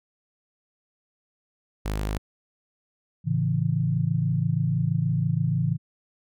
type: tone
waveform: sawtooth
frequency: 51.91 Hz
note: G#1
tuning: in tune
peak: -22 dBFS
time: 1.85-2.18 s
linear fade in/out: 10 ms
type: chord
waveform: sine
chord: A major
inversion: none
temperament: equal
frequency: 110 / 138.59 / 164.81 Hz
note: A2 / C#3 / E3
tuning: 0 / 0 / 0 cents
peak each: -27 / -25 / -25 dBFS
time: 3.24-5.78 s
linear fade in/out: 50 ms
effects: none